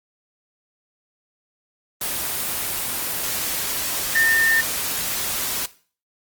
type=tone in noise; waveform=sine; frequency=1810 Hz; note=A6; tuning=48 cents sharp; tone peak=-16 dBFS; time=4.15-4.61 s; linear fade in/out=5 ms; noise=white; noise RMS=-25 dBFS; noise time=2.01-5.66 s; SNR=+6 dB; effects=noise-tail reverb RT60 0.4 s tail -17 dB re dry + Opus 24 kbps